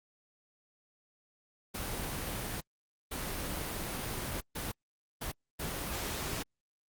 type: noise bursts at uneven times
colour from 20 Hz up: pink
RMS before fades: -37 dBFS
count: 5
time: 1.74-2.61 / 3.11-4.41 / 4.55-4.72 / 5.21-5.32 / 5.59-6.43 s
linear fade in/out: 10 ms
effects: Opus 32 kbps